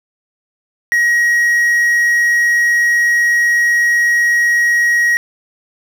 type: tone with quantisation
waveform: triangle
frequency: 1896 Hz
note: A#6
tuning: 29 cents sharp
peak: -8 dBFS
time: 0.92-5.17 s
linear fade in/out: 0 ms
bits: 6
effects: none